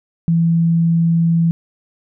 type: tone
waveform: sine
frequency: 166.7 Hz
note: E3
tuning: 20 cents sharp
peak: -11 dBFS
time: 0.28-1.51 s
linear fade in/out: 0 ms
effects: none